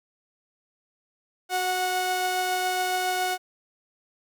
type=tone pair together; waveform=sawtooth; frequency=370 / 732.8 Hz; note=F#4 / F#5; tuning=0 / -17 cents; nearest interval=octave; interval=1183 cents; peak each=-28 / -21 dBFS; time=1.49-3.38 s; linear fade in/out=50 ms; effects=none